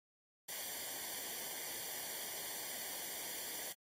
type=noise with comb filter; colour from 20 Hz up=white; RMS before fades=-44 dBFS; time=0.48-3.73 s; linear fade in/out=10 ms; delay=0.76 ms; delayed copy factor=-0.75; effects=AAC 48 kbps